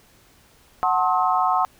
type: chord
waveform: sine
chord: F# diminished seventh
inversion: none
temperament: just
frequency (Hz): 740 / 888 / 1065.6 / 1278.7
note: F#5 / A5 / C6 / Eb6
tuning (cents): 0 / +16 / +31 / +47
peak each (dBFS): -21 / -25 / -22 / -24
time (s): 0.83-1.65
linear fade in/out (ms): 0
effects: pink hiss -55 dBFS RMS until 1.79 s